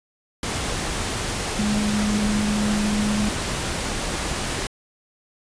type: tone in noise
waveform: sine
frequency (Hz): 209.2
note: G#3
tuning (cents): +13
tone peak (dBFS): -20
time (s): 1.59-3.29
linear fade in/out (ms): 2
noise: pink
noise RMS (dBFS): -26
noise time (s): 0.43-4.67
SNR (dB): +3
effects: resampled to 22050 Hz